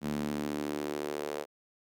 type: tone with high-pass filter sweep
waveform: sawtooth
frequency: 73.9 Hz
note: D2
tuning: 11 cents sharp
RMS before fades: -35 dBFS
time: 0.01-1.46 s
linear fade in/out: 50 ms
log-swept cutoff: 200 to 480 Hz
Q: 2.7
effects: none